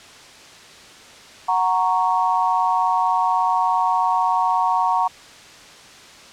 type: chord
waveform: sine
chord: F# major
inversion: none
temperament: equal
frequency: 740 / 932.3 / 1108.7 Hz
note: F#5 / A#5 / C#6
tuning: 0 / 0 / 0 cents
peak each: -21 / -19 / -22 dBFS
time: 1.48-5.08 s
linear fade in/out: 10 ms
effects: white hiss -43 dBFS RMS until 6.32 s + low-pass 6000 Hz 12 dB/octave